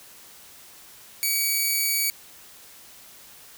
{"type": "tone", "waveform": "5% pulse", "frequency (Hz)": 2269, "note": "C#7", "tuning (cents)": 40, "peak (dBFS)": -12, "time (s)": [1.23, 2.1], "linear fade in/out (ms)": 0, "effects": ["white hiss -48 dBFS RMS until 3.57 s"]}